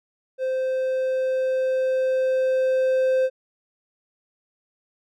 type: tone with level ramp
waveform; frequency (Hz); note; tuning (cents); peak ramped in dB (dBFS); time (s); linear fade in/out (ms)
triangle; 520; C5; -11; -20 to -15; 0.38-3.3; 50
effects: none